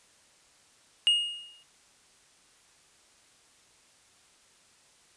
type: tone with exponential decay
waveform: triangle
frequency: 2858 Hz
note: F7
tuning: 39 cents sharp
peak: -16 dBFS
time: 1.07-1.63 s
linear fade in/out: 0 ms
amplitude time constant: 120 ms
effects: white hiss -61 dBFS RMS until 5.16 s + resampled to 22050 Hz